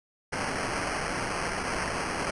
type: noise with sample-and-hold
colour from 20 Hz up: white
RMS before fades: -31 dBFS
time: 0.32-2.31 s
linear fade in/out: 10 ms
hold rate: 3675 Hz
effects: resampled to 24000 Hz